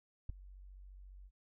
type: tone with ADSR envelope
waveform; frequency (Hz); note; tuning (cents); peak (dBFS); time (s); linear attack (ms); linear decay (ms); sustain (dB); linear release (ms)
sine; 47.24; F#1; +37; -30; 0.29-1.31; 6; 7; -21; 52
effects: none